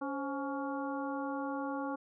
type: harmonic tone with a mistuned harmonic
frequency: 280 Hz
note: C#4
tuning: 18 cents sharp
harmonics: 1 / 2 / 3 / 4 / 5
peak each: -37 / -41 / -41 / -43 / -46 dBFS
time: 0.01-1.96 s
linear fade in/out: 10 ms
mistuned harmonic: 2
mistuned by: -92 cents
effects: none